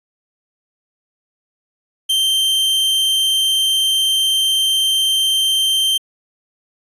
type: tone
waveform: 45% pulse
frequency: 3136 Hz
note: G7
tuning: in tune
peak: -13 dBFS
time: 2.09-5.98 s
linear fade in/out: 10 ms
effects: resampled to 32000 Hz